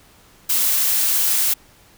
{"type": "noise", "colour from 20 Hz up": "blue", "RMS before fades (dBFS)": -18, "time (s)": [0.49, 1.54], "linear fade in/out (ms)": 10, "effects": ["pink hiss -51 dBFS RMS until 1.97 s"]}